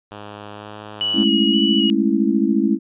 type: tone with pitch glide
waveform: 5% pulse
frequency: 103.83 to 105.4 Hz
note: G#2 to G#2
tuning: 0 to +26 cents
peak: -22 dBFS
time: 0.11-1.24 s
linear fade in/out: 5 ms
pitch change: +26 cents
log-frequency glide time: 0.54-0.73 s
type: tone with vibrato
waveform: sine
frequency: 2923 Hz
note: F#7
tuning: 22 cents flat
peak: -18 dBFS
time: 1.01-1.9 s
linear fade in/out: 0 ms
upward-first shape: square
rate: 1.9 Hz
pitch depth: 15 cents each way
type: chord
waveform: sine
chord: A major seventh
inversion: third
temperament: just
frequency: 206.2 / 220 / 275 / 330 Hz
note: G#3 / A3 / C#4 / E4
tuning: -12 / 0 / -14 / +2 cents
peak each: -20 dBFS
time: 1.13-2.79 s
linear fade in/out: 50 ms
effects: resampled to 8000 Hz

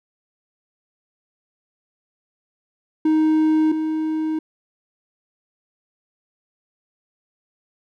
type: tone pair in turn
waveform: triangle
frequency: 312.6 / 314 Hz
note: D#4 / D#4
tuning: +8 / +16 cents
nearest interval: unison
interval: 8 cents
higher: second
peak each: -12 / -18 dBFS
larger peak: first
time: 3.05-3.72 / 3.72-4.39 s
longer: neither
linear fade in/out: 5 ms
effects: none

